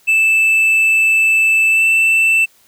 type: tone with pitch glide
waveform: triangle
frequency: 2637 to 2660 Hz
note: E7 to E7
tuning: 0 to +15 cents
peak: -8 dBFS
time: 0.07-2.46 s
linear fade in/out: 20 ms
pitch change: +15 cents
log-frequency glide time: 1.7-1.84 s
effects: white hiss -52 dBFS RMS until 2.67 s